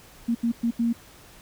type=tone bursts at uneven times; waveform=sine; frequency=233.1 Hz; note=A#3; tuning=in tune; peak=-20 dBFS; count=4; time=0.28-0.35 / 0.43-0.52 / 0.63-0.71 / 0.79-0.93 s; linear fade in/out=10 ms; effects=pink hiss -50 dBFS RMS until 1.41 s